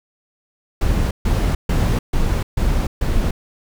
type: noise bursts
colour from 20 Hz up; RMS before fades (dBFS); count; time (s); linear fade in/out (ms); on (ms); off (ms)
brown; -17; 6; 0.81-3.31; 5; 300; 140
effects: none